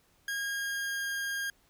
40% pulse tone with pitch glide, 1630 to 1616.9 Hz, G#6 to G#6, -33 to -47 cents, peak -31 dBFS, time 0.28-1.5 s, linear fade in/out 2 ms, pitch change -14 cents, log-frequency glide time 0.38-1.1 s, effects pink hiss -67 dBFS RMS until 1.69 s

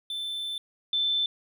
triangle / sine tone pair in turn, 3534 / 3534 Hz, A7 / A7, +7 / +7 cents, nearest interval unison, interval 0 cents, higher neither, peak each -29 / -23 dBFS, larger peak second, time 0.1-0.58 / 0.93-1.26 s, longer first, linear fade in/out 2 ms, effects none

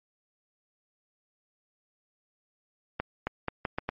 accelerating click train, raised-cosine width 0.5 ms, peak -14 dBFS, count 6, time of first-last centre 3-3.89 s, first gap 270 ms, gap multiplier 0.79, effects MP3 32 kbps

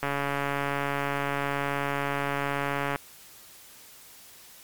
click train, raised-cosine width 0.5 ms, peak -13 dBFS, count 414, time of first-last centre 0.03-2.959 s, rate 141 Hz, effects white hiss -50 dBFS RMS until 4.63 s + MP3 96 kbps

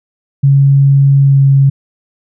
sine tone with pitch glide, 138.59 to 137.32 Hz, C#3 to C#3, 0 to -16 cents, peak -4 dBFS, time 0.43-1.7 s, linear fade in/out 10 ms, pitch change -16 cents, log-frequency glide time 1.23-1.4 s, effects none

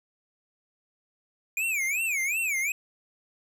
square tone with vibrato, 2384 Hz, D7, 25 cents sharp, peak -26 dBFS, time 1.57-2.72 s, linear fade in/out 2 ms, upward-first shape sine, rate 2.7 Hz, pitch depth 230 cents each way, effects none

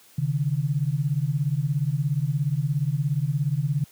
sine beating tone pair, 134.9 / 151.9 Hz, C#3 / D#3, -47 / -41 cents, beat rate 17 Hz, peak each -24 dBFS, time 0.18-3.84 s, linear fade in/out 5 ms, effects white hiss -54 dBFS RMS until 3.91 s + high-pass 80 Hz 12 dB/octave

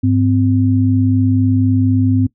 sine tone pair together, 102.3 / 258 Hz, G#2 / C4, -26 / -24 cents, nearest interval octave + major third, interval 1602 cents, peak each -13 dBFS, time 0.03-2.27 s, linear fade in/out 10 ms, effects noise-tail reverb RT60 0.1 s tail -19 dB re dry

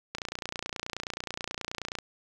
click train, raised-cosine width 0.2 ms, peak -16 dBFS, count 55, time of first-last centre 0.15-1.987 s, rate 29.4 Hz, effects none

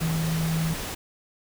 sine tone in noise, 161.9 Hz, E3, 31 cents flat, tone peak -23 dBFS, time 0.01-0.74 s, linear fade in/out 10 ms, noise pink, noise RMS -33 dBFS, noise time 0-0.95 s, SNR +7 dB, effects none

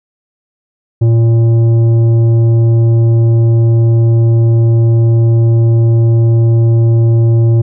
triangle tone with tanh clipping, 115.1 Hz, A#2, 22 cents flat, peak -7 dBFS, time 1.01-7.62 s, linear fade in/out 10 ms, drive 13 dB, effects none

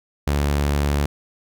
sawtooth tone, 72 Hz, D2, 34 cents flat, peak -14 dBFS, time 0.27-1.06 s, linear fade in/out 5 ms, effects none

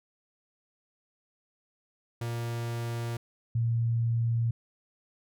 45% pulse / sine tone pair in turn, 117.4 / 116.05 Hz, A#2 / A#2, +13 / -7 cents, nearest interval unison, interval 20 cents, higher first, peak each -31 / -24 dBFS, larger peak second, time 2.21-3.17 / 3.55-4.51 s, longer neither, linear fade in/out 5 ms, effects none

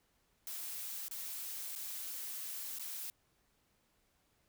blue noise with dropouts, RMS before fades -43 dBFS, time 0.47-3.1 s, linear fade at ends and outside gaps 0 ms, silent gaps 1.082-1.112 / 1.752-1.76 / 2.786-2.796 s, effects pink hiss -75 dBFS RMS until 4.48 s

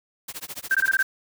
white noise with tremolo, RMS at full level -33 dBFS, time 0.28-1.03 s, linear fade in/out 5 ms, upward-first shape sine, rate 14 Hz, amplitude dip 100%
sine tone bursts, 1569 Hz, G6, 1 cent sharp, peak -17 dBFS, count 6, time 0.71-1.026 s, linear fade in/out 2 ms, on 36 ms, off 20 ms
effects none

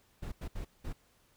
brown noise bursts at uneven times, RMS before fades -38 dBFS, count 4, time 0.22-0.32 / 0.41-0.48 / 0.55-0.65 / 0.84-0.93 s, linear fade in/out 10 ms, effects pink hiss -68 dBFS RMS until 1.36 s

